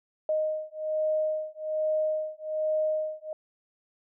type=beating tone pair; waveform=sine; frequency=620 / 621.2 Hz; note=D#5 / D#5; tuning=-6 / -3 cents; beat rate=1.2 Hz; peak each=-29 dBFS; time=0.29-3.33 s; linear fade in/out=2 ms; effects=none